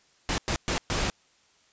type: noise bursts at uneven times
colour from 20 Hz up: pink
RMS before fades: -27 dBFS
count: 4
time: 0.29-0.38 / 0.48-0.56 / 0.68-0.78 / 0.9-1.1 s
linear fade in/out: 0 ms
effects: white hiss -63 dBFS RMS until 1.72 s + resampled to 16000 Hz